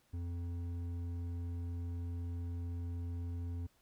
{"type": "tone with hard clipping", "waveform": "triangle", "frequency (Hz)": 86.4, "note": "F2", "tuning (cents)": -18, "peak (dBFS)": -39, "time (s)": [0.13, 3.67], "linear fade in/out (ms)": 10, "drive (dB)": 11, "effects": ["pink hiss -72 dBFS RMS until 3.81 s"]}